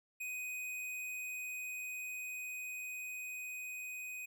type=tone with level ramp; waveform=square; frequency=2499 Hz; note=D#7; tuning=7 cents sharp; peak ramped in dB=-40 to -43 dBFS; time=0.2-4.26 s; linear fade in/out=10 ms; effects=none